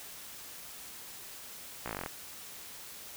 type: slowing click train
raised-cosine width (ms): 0.5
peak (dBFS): -21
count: 11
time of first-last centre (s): 1.86-2.061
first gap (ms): 16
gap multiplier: 1.05
effects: white hiss -47 dBFS RMS until 3.16 s